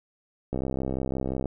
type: click train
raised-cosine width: 2 ms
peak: -16 dBFS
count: 62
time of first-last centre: 0.53-1.457 s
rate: 65.8 Hz
effects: none